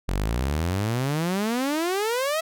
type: exponential sweep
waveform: sawtooth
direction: up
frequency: 43.64 to 659.3 Hz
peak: -19 dBFS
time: 0.08-2.41 s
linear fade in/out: 10 ms
effects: none